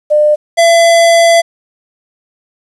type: tone pair in turn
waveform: sine / square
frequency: 600 / 673.5 Hz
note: D5 / E5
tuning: +37 / +37 cents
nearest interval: major second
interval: 200 cents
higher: second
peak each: -5 dBFS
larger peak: neither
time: 0.1-0.36 / 0.57-1.42 s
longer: second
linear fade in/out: 20 ms
effects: resampled to 24000 Hz + 7-bit